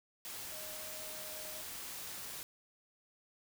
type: tone in noise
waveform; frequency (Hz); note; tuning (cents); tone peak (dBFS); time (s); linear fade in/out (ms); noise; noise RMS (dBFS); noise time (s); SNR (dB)
sine; 621; D#5; -3; -52; 0.52-1.61; 0; white; -45; 0.25-2.43; -10
effects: none